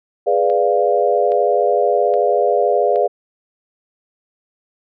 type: chord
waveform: sine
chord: G# diminished seventh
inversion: none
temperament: equal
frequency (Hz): 415.3 / 493.9 / 587.3 / 698.5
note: G#4 / B4 / D5 / F5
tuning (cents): 0 / 0 / 0 / 0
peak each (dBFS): -18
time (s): 0.26-3.08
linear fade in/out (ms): 20
type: click train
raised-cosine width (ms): 0.3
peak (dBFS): -22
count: 4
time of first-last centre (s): 0.5-2.959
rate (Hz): 1.22
effects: none

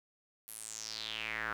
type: tone with band-pass filter sweep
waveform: square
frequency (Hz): 55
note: A1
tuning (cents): 0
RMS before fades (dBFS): -41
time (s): 0.48-1.53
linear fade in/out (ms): 0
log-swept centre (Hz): 12000 to 1400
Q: 4.7
effects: 10-bit

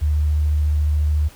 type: tone with vibrato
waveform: sine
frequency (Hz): 75.1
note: D2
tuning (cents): +39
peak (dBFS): -15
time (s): 0.01-1.29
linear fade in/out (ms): 20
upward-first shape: square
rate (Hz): 14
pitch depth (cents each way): 11
effects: pink hiss -46 dBFS RMS until 1.35 s

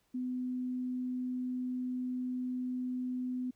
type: tone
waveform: sine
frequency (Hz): 252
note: B3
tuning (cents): +35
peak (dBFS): -33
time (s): 0.14-3.51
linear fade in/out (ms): 10
effects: pink hiss -74 dBFS RMS until 3.55 s

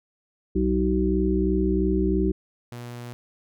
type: harmonic tone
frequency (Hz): 63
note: B1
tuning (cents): +35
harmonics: 1 / 3 / 5 / 6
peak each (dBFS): -25 / -25 / -25 / -25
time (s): 0.55-2.32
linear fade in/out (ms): 10
type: tone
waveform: sawtooth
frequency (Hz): 120.5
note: B2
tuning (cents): -42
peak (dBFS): -31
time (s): 2.72-3.13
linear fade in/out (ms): 0
effects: none

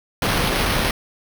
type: noise with sample-and-hold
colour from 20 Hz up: pink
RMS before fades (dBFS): -20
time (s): 0.22-0.91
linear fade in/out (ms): 2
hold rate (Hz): 7350
effects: none

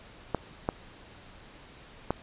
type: clicks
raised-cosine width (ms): 1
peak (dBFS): -12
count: 3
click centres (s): 0.347 / 0.689 / 2.106
effects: pink hiss -51 dBFS RMS until 2.22 s + resampled to 8000 Hz

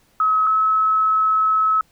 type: tone pair in turn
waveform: sine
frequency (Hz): 1280 / 1291.9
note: D#6 / E6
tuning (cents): +49 / -35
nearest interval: unison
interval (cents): 16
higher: second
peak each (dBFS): -14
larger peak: neither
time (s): 0.2-0.47 / 0.47-1.81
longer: second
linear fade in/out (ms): 2
effects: pink hiss -59 dBFS RMS until 1.91 s

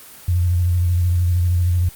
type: tone with vibrato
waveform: sine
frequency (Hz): 88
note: F2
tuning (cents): +14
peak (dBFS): -14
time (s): 0.28-1.89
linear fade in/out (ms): 5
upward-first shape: square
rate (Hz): 13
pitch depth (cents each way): 35
effects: white hiss -41 dBFS RMS until 1.95 s + Opus 24 kbps

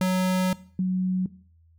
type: tone pair in turn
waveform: square / sine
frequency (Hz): 185 / 185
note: F#3 / F#3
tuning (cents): 0 / 0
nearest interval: unison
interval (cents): 0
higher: neither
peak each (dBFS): -21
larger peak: neither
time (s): 0.01-0.53 / 0.79-1.26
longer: first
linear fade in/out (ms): 2
effects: noise-tail reverb RT60 0.5 s tail -19 dB re dry + added 82 Hz sine -55 dBFS peak until 1.78 s

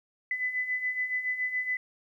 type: beating tone pair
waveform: sine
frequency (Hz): 2000 / 2007.1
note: B6 / B6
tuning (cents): +21 / +27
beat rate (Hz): 7.1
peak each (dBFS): -35 / -29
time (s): 0.31-1.77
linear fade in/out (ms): 2
effects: 11-bit

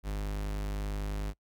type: tone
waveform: 45% pulse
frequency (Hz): 50.7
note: G#1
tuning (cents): -41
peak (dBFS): -32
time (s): 0.03-1.34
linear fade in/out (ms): 50
effects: noise-tail reverb RT60 0.1 s tail -25 dB re dry

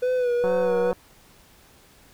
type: tone with vibrato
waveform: triangle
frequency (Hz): 493.9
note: B4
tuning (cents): 0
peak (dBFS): -18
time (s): 0.02-0.92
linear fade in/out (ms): 10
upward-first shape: sine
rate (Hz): 2.3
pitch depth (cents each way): 48
type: click train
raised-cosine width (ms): 1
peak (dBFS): -17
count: 91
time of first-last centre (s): 0.44-0.929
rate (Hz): 184
effects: pink hiss -54 dBFS RMS until 2.13 s

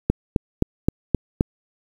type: click train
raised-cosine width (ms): 3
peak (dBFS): -3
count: 6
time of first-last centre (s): 0.1-1.409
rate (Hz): 3.82
effects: 7-bit

